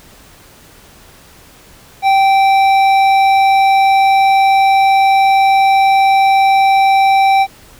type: tone with hard clipping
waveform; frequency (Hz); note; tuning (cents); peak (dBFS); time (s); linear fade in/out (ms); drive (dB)
sine; 779; G5; -11; -9; 2.02-7.47; 50; 10
effects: pink hiss -42 dBFS RMS until 7.79 s